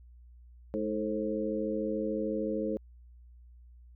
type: harmonic tone with a mistuned harmonic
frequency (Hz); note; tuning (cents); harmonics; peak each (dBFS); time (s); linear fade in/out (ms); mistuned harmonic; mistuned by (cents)
106.3; G#2; +41; 2 / 3 / 4 / 5; -35 / -35 / -35 / -35; 0.74-2.77; 0; 4; +51
effects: added 60 Hz sine -51 dBFS peak until 3.95 s